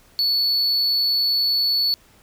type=tone; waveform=triangle; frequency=4435 Hz; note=C#8; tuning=in tune; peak=-16 dBFS; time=0.19-1.94 s; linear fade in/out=0 ms; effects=pink hiss -54 dBFS RMS until 2.22 s